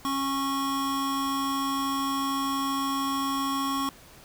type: tone pair together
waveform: square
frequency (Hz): 273.3 / 1100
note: C#4 / C#6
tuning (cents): -24 / -14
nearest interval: 2 octaves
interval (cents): 2410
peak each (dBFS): -30 / -29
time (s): 0.05-3.89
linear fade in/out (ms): 0
effects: pink hiss -51 dBFS RMS until 4.24 s